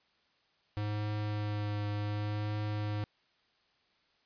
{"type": "tone with vibrato", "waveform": "square", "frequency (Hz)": 104.6, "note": "G#2", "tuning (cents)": 13, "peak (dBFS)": -33, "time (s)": [0.77, 3.04], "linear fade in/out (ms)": 0, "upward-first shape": "triangle", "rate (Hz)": 0.68, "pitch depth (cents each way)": 17, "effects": ["white hiss -71 dBFS RMS until 4.25 s", "resampled to 11025 Hz"]}